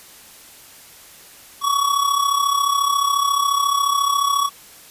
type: tone with amplitude modulation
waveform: square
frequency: 1126 Hz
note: C#6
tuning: 27 cents sharp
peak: -14 dBFS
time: 1.61-4.5 s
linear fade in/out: 50 ms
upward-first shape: sine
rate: 34.2 Hz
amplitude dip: 65%
effects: white hiss -44 dBFS RMS until 4.9 s + resampled to 32000 Hz